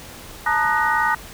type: tone cluster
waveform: sine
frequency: 871 / 930 / 1227 / 1488 / 1885 Hz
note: A5 / A#5 / D#6 / F#6 / A#6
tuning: -18 / -4 / -25 / +9 / +19 cents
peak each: -23 dBFS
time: 0.46-1.15 s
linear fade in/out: 5 ms
effects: pink hiss -39 dBFS RMS until 1.33 s